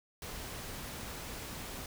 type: noise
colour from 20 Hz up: pink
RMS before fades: -43 dBFS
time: 0.22-1.86 s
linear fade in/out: 2 ms
effects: none